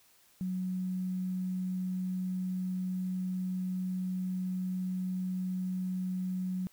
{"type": "tone with quantisation", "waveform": "sine", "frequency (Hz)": 184.6, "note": "F#3", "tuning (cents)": -4, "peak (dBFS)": -31, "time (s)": [0.41, 6.67], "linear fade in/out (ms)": 0, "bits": 10, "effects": ["white hiss -64 dBFS RMS until 6.72 s"]}